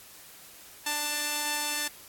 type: tone pair together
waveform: 5% pulse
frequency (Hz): 295.9 / 886.1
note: D4 / A5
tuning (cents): +13 / +12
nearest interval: octave + perfect fifth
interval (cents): 1899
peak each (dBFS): -25 / -17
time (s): 0.86-1.88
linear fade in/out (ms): 5
effects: white hiss -50 dBFS RMS until 2.08 s + AAC 64 kbps